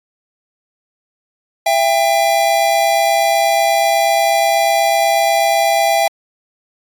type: tone pair together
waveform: square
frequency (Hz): 670 / 798.2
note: E5 / G5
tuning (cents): +28 / +31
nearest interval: minor third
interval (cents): 303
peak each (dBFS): -15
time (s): 1.66-6.08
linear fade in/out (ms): 5
effects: AAC 64 kbps